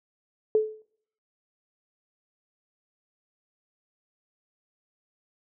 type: tone with exponential decay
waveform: sine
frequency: 433.1 Hz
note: A4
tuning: 27 cents flat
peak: -15 dBFS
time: 0.55-0.82 s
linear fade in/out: 1 ms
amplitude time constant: 57 ms
effects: noise-tail reverb RT60 0.7 s tail -25 dB re dry